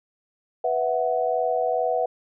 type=chord; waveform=sine; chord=B suspended fourth; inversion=none; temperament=just; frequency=493.9 / 658.5 / 740.8 Hz; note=B4 / E5 / F#5; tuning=0 / -2 / +2 cents; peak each=-25 dBFS; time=0.64-2.06 s; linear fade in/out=5 ms; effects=none